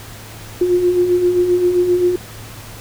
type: beating tone pair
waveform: sine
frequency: 350 / 357.6 Hz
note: F4 / F4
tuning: +4 / +41 cents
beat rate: 7.6 Hz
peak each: -21 / -12 dBFS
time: 0.61-2.16 s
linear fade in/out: 5 ms
effects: added 108 Hz sine -36 dBFS peak until 2.8 s + pink hiss -36 dBFS RMS until 2.8 s